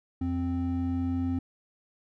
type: tone pair together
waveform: triangle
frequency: 87.31 / 261.6 Hz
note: F2 / C4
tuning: 0 / 0 cents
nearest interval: octave + perfect fifth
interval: 1900 cents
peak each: -29 / -26 dBFS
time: 0.21-1.39 s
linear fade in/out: 5 ms
effects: none